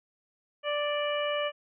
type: harmonic tone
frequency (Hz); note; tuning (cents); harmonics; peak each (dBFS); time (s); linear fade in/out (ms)
587.3; D5; 0; 1 / 2 / 3 / 4 / 5; -29 / -35 / -38 / -38 / -36; 0.63-1.52; 50
effects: none